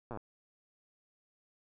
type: slowing click train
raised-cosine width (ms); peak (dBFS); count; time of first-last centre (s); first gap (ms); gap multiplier
1; -28; 8; 0.11-0.173; 8; 1.04
effects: none